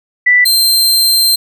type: tone pair in turn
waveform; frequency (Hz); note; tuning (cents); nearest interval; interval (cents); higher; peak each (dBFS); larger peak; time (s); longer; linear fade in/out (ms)
sine / sawtooth; 1976 / 4145; B6 / C8; 0 / -17; octave + minor second; 1283; second; -5; neither; 0.26-0.45 / 0.45-1.36; second; 10
effects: none